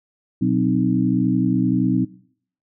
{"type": "harmonic tone with a mistuned harmonic", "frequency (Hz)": 61.74, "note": "B1", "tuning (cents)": 0, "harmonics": [2, 3, 4, 5], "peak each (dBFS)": [-24, -20, -20, -23], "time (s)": [0.41, 2.05], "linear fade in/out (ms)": 10, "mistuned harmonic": 4, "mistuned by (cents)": 79, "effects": ["noise-tail reverb RT60 0.6 s tail -20 dB re dry"]}